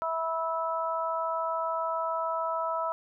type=harmonic tone; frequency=326.7 Hz; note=E4; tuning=15 cents flat; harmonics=2 / 3 / 4; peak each=-32 / -32 / -32 dBFS; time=0.02-2.92 s; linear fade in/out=0 ms; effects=none